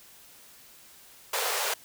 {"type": "high-pass noise", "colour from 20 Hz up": "pink", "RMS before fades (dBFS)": -29, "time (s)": [1.33, 1.74], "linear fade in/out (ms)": 5, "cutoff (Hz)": 410, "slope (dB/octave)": 96, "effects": ["white hiss -53 dBFS RMS until 1.84 s"]}